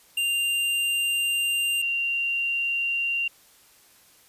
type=tone pair in turn; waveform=square / sine; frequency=2790 / 2769 Hz; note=F7 / F7; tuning=-2 / -15 cents; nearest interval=unison; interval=13 cents; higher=first; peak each=-23 dBFS; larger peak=neither; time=0.17-1.82 / 1.82-3.28 s; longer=first; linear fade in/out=5 ms; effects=white hiss -56 dBFS RMS until 4.28 s + resampled to 32000 Hz